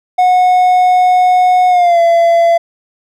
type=tone with pitch glide; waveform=triangle; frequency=730 to 677.2 Hz; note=F#5 to E5; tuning=-24 to +46 cents; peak=-4 dBFS; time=0.18-2.58 s; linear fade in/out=10 ms; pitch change=-130 cents; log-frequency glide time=1.69-2 s; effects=none